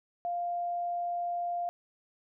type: tone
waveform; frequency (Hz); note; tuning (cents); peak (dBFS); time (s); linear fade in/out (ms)
sine; 698.5; F5; 0; -30; 0.25-1.69; 0
effects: none